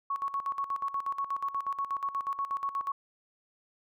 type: tone with tremolo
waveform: sine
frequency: 1108.7 Hz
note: C#6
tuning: in tune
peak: -28 dBFS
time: 0.1-2.92 s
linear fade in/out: 5 ms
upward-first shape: square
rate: 8.3 Hz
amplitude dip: 75%
effects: none